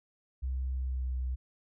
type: tone with pitch glide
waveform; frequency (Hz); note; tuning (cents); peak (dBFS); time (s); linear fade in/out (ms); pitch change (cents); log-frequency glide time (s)
sine; 64.9 to 63.56; C2 to C2; -13 to -50; -29; 0.42-1.36; 20; -37; 0.75-1.12
effects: tanh soft clip ceiling -27 dBFS